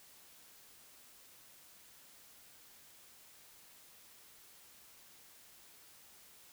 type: silence
effects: white hiss -60 dBFS RMS until 6.52 s